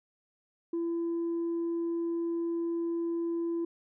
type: tone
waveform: sine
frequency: 337 Hz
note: E4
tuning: 38 cents sharp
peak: -27 dBFS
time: 0.73-3.65 s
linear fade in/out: 5 ms
effects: tanh soft clip ceiling -27 dBFS